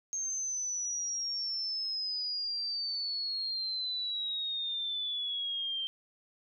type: exponential sweep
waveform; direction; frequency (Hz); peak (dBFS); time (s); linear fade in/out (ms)
sine; down; 6420 to 3136; -32; 0.13-5.87; 0
effects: none